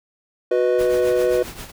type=chord; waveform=triangle; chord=B major; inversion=second; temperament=equal with one note detuned; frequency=366.6 / 493.9 / 622.3 Hz; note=F#4 / B4 / D#5; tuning=-16 / 0 / 0 cents; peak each=-18 / -16 / -22 dBFS; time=0.51-1.43 s; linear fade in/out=5 ms
type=noise with tremolo; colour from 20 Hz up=pink; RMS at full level=-32 dBFS; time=0.78-1.72 s; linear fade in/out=20 ms; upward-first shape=triangle; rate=7.5 Hz; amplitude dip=75%
effects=none